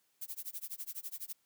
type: noise with tremolo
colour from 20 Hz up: violet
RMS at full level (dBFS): -40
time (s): 0.21-1.33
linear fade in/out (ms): 10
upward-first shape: sine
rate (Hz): 12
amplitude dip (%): 100
effects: white hiss -75 dBFS RMS until 1.45 s + high-pass 100 Hz 12 dB/octave